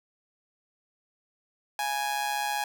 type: tone with amplitude modulation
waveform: sawtooth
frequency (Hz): 830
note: G#5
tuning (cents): -1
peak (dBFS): -21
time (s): 1.79-2.64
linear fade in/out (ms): 2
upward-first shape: sine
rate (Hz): 135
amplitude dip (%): 60
effects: none